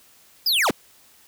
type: linear sweep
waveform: square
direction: down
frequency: 5180 to 110 Hz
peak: -18 dBFS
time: 0.46-0.71 s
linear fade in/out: 5 ms
effects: white hiss -54 dBFS RMS until 1.27 s